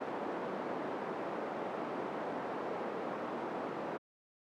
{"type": "band-pass noise", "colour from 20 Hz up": "pink", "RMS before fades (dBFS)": -39, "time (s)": [0, 3.98], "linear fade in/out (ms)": 20, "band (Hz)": [300, 970], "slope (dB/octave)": 12, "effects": ["high-pass 150 Hz 12 dB/octave"]}